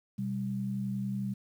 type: tone pair together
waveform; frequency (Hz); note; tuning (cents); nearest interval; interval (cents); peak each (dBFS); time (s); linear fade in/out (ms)
sine; 126.75 / 197.8; B2 / G3; +45 / +16; minor sixth; 771; -36 / -32; 0.18-1.34; 10
effects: 10-bit